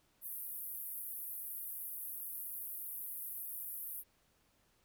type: band-pass noise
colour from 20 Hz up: white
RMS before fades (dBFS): -44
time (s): 0.21-4.04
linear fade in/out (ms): 50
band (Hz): 11000 to 16000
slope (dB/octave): 48
effects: pink hiss -73 dBFS RMS until 4.84 s